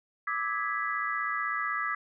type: chord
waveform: sine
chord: E dominant seventh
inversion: third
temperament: equal with one note detuned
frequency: 1174.7 / 1290.6 / 1661.2 / 1975.5 Hz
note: D6 / E6 / G#6 / B6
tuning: 0 / -37 / 0 / 0 cents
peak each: -34 dBFS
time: 0.27-1.95 s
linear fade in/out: 5 ms
effects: none